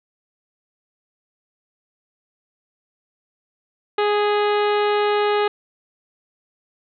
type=harmonic tone with a mistuned harmonic; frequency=415.3 Hz; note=G#4; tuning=in tune; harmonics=1 / 2 / 3 / 4 / 5 / 6 / 7 / 8 / 9 / 10; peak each=-18 / -23 / -26 / -31 / -33 / -34 / -34 / -39 / -37 / -41 dBFS; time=3.98-5.48 s; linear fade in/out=5 ms; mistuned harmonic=5; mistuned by=-18 cents; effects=none